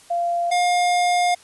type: tone pair in turn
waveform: sine / square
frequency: 691 / 710.8 Hz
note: F5 / F5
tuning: -19 / +30 cents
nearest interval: unison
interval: 49 cents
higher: second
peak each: -19 / -17 dBFS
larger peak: second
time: 0.1-0.51 / 0.51-1.35 s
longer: second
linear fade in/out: 10 ms
effects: white hiss -49 dBFS RMS until 1.43 s + resampled to 24000 Hz